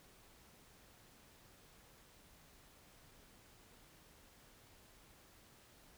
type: silence
effects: pink hiss -64 dBFS RMS until 5.97 s